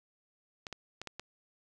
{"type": "clicks", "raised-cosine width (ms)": 0.2, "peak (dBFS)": -23, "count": 5, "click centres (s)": [0.668, 0.727, 1.016, 1.073, 1.196], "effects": []}